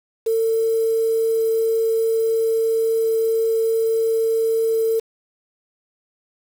sine tone with quantisation, 450.3 Hz, A4, 40 cents sharp, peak -16 dBFS, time 0.26-5 s, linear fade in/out 10 ms, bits 6, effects none

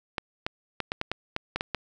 clicks, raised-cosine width 0.3 ms, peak -12 dBFS, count 10, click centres 0.182 / 0.465 / 0.803 / 0.919 / 1.014 / 1.116 / 1.364 / 1.56 / 1.609 / 1.747 s, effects none

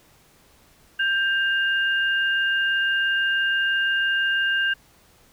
sine tone pair together, 1581.5 / 2818 Hz, G6 / F7, +15 / +15 cents, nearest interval minor seventh, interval 1000 cents, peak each -20 / -26 dBFS, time 0.99-4.74 s, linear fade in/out 10 ms, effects pink hiss -56 dBFS RMS until 5.32 s

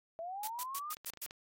sine linear sweep, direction up, 647 to 1247 Hz, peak -39 dBFS, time 0.19-0.93 s, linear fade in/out 0 ms
blue noise bursts, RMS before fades -39 dBFS, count 6, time 0.43-1.262 s, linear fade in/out 5 ms, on 47 ms, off 110 ms
clicks, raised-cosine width 0.2 ms, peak -31 dBFS, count 7, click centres 0.969 / 1.047 / 1.099 / 1.136 / 1.173 / 1.262 / 1.309 s
effects AAC 48 kbps

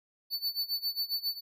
square tone with tremolo, 4493 Hz, C#8, 23 cents sharp, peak -28 dBFS, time 0.3-1.41 s, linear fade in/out 50 ms, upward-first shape sine, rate 7.4 Hz, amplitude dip 90%, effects none

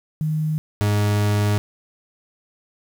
sine / 40% pulse tone pair in turn, 155.1 / 103.7 Hz, D#3 / G#2, -5 / -2 cents, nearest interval perfect fifth, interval 697 cents, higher first, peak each -19 / -16 dBFS, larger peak second, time 0.21-0.58 / 0.81-1.58 s, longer second, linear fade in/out 0 ms, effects 8-bit

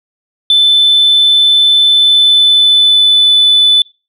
sine tone with pitch glide, 3520 to 3494 Hz, A7 to A7, 0 to -13 cents, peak -3 dBFS, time 0.5-3.82 s, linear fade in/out 2 ms, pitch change -13 cents, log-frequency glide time 1.87-3.35 s, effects noise-tail reverb RT60 0.3 s tail -25 dB re dry + tanh soft clip ceiling -1 dBFS

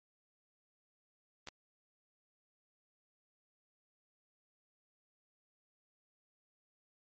clicks, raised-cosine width 0.2 ms, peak -28 dBFS, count 2, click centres 1.473 / 1.486 s, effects MP3 32 kbps

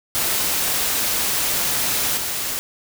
white noise with level steps, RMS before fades -21 / -25 dBFS, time 0.15-2.59 s, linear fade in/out 0 ms, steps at 2.17 s, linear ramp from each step 5 ms, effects none

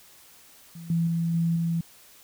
sine tone with level steps, 167.2 Hz, E3, 25 cents sharp, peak -38 / -21 / -23 / -21 / -23 dBFS, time 0.75-1.81 s, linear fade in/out 5 ms, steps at 0.9 / 1.07 / 1.34 / 1.56 s, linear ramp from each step 2 ms, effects white hiss -53 dBFS RMS until 2.23 s

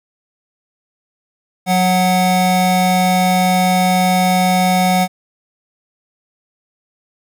square tone pair together, 182.7 / 739.3 Hz, F#3 / F#5, -22 / -2 cents, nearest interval 2 octaves, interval 2420 cents, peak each -15 dBFS, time 1.66-5.08 s, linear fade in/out 50 ms, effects none

